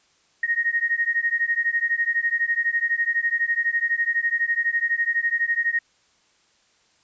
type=beating tone pair; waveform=sine; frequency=1861 / 1873 Hz; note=A#6 / A#6; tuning=-3 / +8 cents; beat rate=12 Hz; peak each=-23 dBFS; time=0.43-5.79 s; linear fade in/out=5 ms; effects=white hiss -62 dBFS RMS until 7.03 s + resampled to 16000 Hz